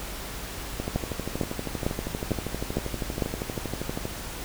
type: two click trains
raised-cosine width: 2 ms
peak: -16 / -11 dBFS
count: 42 / 6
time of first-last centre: 0.8-4.054 / 0.96-3.222 s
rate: 12.6 / 2.21 Hz
effects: added 50 Hz sine -41 dBFS peak until 4.44 s + pink hiss -37 dBFS RMS until 4.44 s

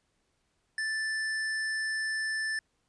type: tone with hard clipping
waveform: sine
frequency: 1760 Hz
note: A6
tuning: in tune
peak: -31 dBFS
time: 0.78-2.59 s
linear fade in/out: 2 ms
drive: 16 dB
effects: pink hiss -75 dBFS RMS until 2.88 s + resampled to 22050 Hz

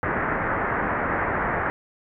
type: low-pass noise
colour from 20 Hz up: white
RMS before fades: -25 dBFS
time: 0.03-1.7 s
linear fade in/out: 0 ms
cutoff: 1900 Hz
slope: 48 dB/octave
effects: none

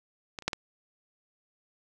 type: clicks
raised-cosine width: 0.2 ms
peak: -19 / -30 / -9 / -15 dBFS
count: 4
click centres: 0.388 / 0.423 / 0.48 / 0.532 s
effects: none

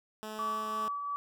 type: tone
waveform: 10% pulse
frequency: 215.8 Hz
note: A3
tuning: 33 cents flat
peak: -31 dBFS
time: 0.23-0.88 s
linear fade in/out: 0 ms
type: tone with tremolo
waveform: sine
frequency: 1147 Hz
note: D6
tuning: 41 cents flat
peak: -30 dBFS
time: 0.39-1.16 s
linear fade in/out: 0 ms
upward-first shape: triangle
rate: 2.8 Hz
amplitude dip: 45%
effects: none

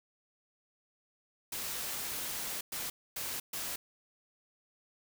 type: noise bursts at uneven times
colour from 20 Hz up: white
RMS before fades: -38 dBFS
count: 4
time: 1.52-2.61 / 2.72-2.9 / 3.16-3.4 / 3.53-3.76 s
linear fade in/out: 5 ms
effects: none

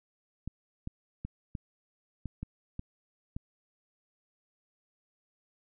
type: clicks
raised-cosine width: 5 ms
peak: -24 dBFS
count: 8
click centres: 0.476 / 0.874 / 1.25 / 1.552 / 2.257 / 2.43 / 2.794 / 3.365 s
effects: none

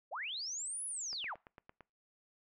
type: linear two-way sweep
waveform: sine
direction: up then down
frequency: 454.6 to 10548 to 454.6 Hz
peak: -38 dBFS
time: 0.11-1.35 s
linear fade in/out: 20 ms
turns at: 0.85 s
type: click train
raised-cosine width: 0.5 ms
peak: -37 dBFS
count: 7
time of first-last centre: 1.13-1.807 s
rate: 8.86 Hz
effects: noise-tail reverb RT60 0.3 s tail -24 dB re dry

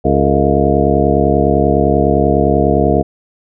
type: harmonic tone with a mistuned harmonic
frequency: 70 Hz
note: C#2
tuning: 18 cents sharp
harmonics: 1 / 2 / 3 / 4 / 5 / 6 / 7 / 9 / 10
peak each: -18 / -18 / -18 / -18 / -18 / -18 / -18 / -18 / -18 dBFS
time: 0.04-3.03 s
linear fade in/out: 20 ms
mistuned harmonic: 7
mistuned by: -84 cents
effects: none

